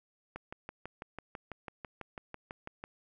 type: click train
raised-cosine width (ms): 0.5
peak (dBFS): -26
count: 16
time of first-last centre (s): 0.36-2.839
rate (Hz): 6.05
effects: none